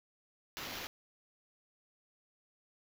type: noise with sample-and-hold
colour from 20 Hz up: white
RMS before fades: -43 dBFS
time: 0.57-0.87 s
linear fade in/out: 0 ms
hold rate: 8820 Hz
effects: none